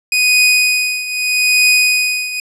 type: tone with tremolo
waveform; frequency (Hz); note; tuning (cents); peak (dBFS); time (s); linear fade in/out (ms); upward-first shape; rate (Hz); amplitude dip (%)
sawtooth; 2489; D#7; 0; -4; 0.12-2.4; 2; triangle; 0.8; 80
effects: low-pass 12000 Hz 12 dB/octave